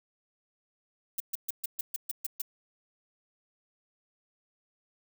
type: noise bursts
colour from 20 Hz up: violet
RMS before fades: -32 dBFS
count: 9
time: 1.18-2.418 s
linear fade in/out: 5 ms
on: 22 ms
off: 130 ms
effects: none